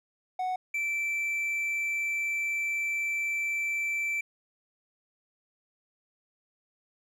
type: tone pair in turn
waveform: triangle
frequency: 740 / 2332 Hz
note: F#5 / D7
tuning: 0 / -13 cents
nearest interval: octave + minor sixth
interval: 1987 cents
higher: second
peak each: -26 dBFS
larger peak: neither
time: 0.39-0.56 / 0.74-4.21 s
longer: second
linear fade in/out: 5 ms
effects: none